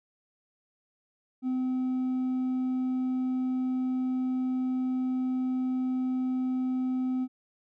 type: tone with hard clipping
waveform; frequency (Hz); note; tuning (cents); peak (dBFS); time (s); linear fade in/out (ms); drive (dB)
sine; 256.3; C4; -36; -27; 1.42-7.28; 50; 2
effects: none